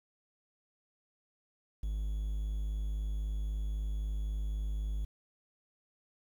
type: tone with quantisation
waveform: triangle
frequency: 51.91 Hz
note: G#1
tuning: in tune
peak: -30 dBFS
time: 1.83-5.05 s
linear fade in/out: 5 ms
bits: 10
effects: none